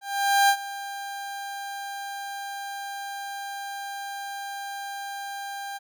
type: tone with ADSR envelope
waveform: 30% pulse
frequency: 797 Hz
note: G5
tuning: 28 cents sharp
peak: -13 dBFS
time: 0.01-5.79 s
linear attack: 480 ms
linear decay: 71 ms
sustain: -17 dB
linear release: 25 ms
effects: none